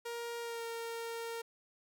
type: tone with pitch glide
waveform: sawtooth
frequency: 470 to 461.4 Hz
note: A#4 to A#4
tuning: +14 to -18 cents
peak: -35 dBFS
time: 0.05-1.42 s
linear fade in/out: 10 ms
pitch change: -32 cents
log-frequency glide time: 0.4-0.64 s
effects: none